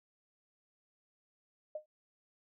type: tone with exponential decay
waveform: sine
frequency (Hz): 612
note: D#5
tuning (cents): -29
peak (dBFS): -34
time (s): 1.75-1.86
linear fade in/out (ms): 5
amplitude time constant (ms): 22
effects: none